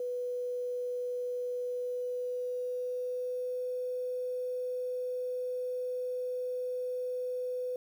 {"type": "tone with pitch glide", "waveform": "sine", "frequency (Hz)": [493.9, 500.8], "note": ["B4", "B4"], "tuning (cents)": [0, 24], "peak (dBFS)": -32, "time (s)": [0, 7.76], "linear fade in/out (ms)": 2, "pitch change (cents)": 24, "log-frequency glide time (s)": [1.57, 3.63], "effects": ["10-bit"]}